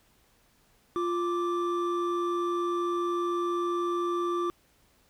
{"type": "tone pair together", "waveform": "triangle", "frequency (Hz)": [348.7, 1173], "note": ["F4", "D6"], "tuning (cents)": [-3, -2], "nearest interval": "octave + major sixth", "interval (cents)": 2101, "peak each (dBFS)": [-26, -29], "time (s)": [0.96, 4.5], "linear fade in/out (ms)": 0, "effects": ["pink hiss -65 dBFS RMS until 5.09 s"]}